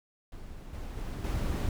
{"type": "noise with level steps", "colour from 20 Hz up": "brown", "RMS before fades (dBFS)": [-44, -39, -36, -30], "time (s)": [0.32, 1.69], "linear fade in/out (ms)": 2, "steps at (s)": [0.73, 0.97, 1.24], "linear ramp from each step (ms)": 5, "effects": []}